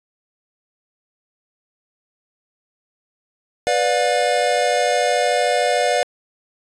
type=chord; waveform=square; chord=B diminished; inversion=none; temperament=equal with one note detuned; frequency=493.9 / 587.3 / 713.5 Hz; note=B4 / D5 / F5; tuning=0 / 0 / +37 cents; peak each=-22 / -21 / -20 dBFS; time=3.67-6.03 s; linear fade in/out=0 ms; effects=resampled to 22050 Hz